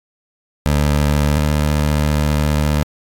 20% pulse tone pair in turn, 73.42 / 74.83 Hz, D2 / D2, 0 / +33 cents, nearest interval unison, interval 33 cents, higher second, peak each -8 / -9 dBFS, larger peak first, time 0.66-1.38 / 1.38-2.83 s, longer second, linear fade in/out 0 ms, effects AAC 64 kbps

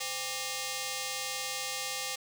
5% pulse ring-modulated tone, 659.3 Hz, E5, in tune, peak -19 dBFS, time 0-2.16 s, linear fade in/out 10 ms, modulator 1460 Hz, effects high-pass 400 Hz 12 dB/octave + 9-bit

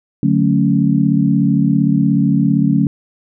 sine chord, D major seventh, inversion none, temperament equal with one note detuned, 146.83 / 184.04 / 220 / 277.2 Hz, D3 / F#3 / A3 / C#4, 0 / -9 / 0 / 0 cents, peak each -16 dBFS, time 0.23-2.87 s, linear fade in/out 2 ms, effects none

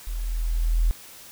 sine tone with level ramp, 41 Hz, E1, 9 cents flat, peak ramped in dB -27 to -16 dBFS, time 0.07-0.91 s, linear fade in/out 0 ms, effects white hiss -45 dBFS RMS until 1.31 s

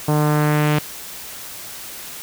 sawtooth tone with low-pass filter sweep, 150 Hz, D3, 37 cents sharp, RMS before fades -17 dBFS, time 0.08-0.79 s, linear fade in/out 5 ms, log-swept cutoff 910 to 3100 Hz, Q 1.4, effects white hiss -34 dBFS RMS until 2.22 s

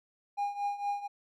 triangle tone with tremolo, 812 Hz, G#5, 39 cents flat, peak -25 dBFS, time 0.37-1.08 s, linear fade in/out 20 ms, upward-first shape triangle, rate 4.3 Hz, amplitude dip 85%, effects tanh soft clip ceiling -21 dBFS

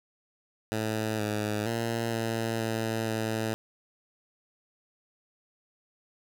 10% pulse tone with pitch steps, 109.5 / 106 / 115.5 / 113.7 / 112.3 / 111.2 Hz, A2 / G#2 / A#2 / A#2 / A2 / A2, -8 / +36 / -16 / -43 / +36 / +19 cents, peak -20 dBFS, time 0.72-3.54 s, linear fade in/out 0 ms, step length 470 ms, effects none

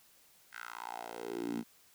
10% pulse tone with high-pass filter sweep, 58.27 Hz, A#1, in tune, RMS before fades -41 dBFS, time 0.51-1.64 s, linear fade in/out 50 ms, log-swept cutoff 1700 to 220 Hz, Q 4.6, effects white hiss -64 dBFS RMS until 1.94 s

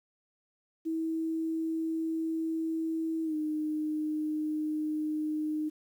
sine tone with pitch glide, 323.2 to 306.8 Hz, E4 to D#4, -34 to -24 cents, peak -29 dBFS, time 0.85-5.7 s, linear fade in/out 20 ms, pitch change -90 cents, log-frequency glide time 3.24-3.35 s, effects 10-bit

